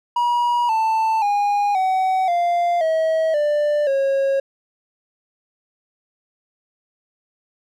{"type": "tone with pitch steps", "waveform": "triangle", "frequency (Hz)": [961, 886.3, 817.5, 754, 695.4, 641.4, 591.6, 545.6], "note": ["B5", "A5", "G#5", "F#5", "F5", "E5", "D5", "C#5"], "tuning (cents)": [-48, 12, -28, 32, -8, -48, 13, -28], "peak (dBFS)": -14, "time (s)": [0.16, 4.4], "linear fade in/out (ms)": 5, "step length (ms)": 530, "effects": []}